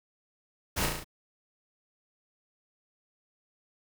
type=noise with echo; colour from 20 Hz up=pink; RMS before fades=-29 dBFS; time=0.76-0.87 s; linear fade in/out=20 ms; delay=35 ms; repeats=5; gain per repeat=-3 dB; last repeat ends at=1.045 s; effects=none